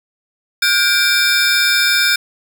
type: tone cluster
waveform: square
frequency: 1433 / 1588 / 2349 / 3641 / 5160 Hz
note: F6 / G6 / D7 / A#7 / E8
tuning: +44 / +22 / 0 / -41 / -38 cents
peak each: -19 dBFS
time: 0.62-2.16 s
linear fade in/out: 5 ms
effects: none